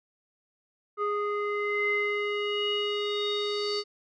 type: tone with low-pass filter sweep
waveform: square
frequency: 413.4 Hz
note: G#4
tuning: 8 cents flat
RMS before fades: -29 dBFS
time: 0.97-3.84 s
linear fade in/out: 50 ms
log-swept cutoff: 1400 to 4700 Hz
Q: 8.1
effects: none